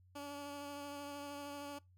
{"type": "tone with vibrato", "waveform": "15% pulse", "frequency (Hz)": 286.2, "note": "D4", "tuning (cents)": -45, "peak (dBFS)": -38, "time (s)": [0.15, 1.79], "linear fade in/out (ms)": 10, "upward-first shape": "triangle", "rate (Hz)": 13, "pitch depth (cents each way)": 20, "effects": ["noise-tail reverb RT60 0.2 s tail -23 dB re dry", "added 91 Hz sine -63 dBFS peak until 1.97 s"]}